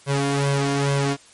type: tone with flanger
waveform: sawtooth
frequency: 140 Hz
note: C#3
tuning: 18 cents sharp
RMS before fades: -21 dBFS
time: 0.06-1.17 s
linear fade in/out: 50 ms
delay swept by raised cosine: 1.9 to 2.85 ms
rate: 2.3 Hz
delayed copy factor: +0.85
effects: white hiss -50 dBFS RMS until 1.33 s + MP3 48 kbps